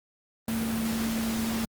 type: tone in noise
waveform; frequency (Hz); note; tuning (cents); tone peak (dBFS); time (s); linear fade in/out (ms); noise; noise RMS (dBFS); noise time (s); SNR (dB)
sine; 225.3; A3; +41; -27; 0.48-1.65; 2; pink; -34; 0.48-1.65; +4
effects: high-pass 60 Hz 12 dB/octave + Opus 32 kbps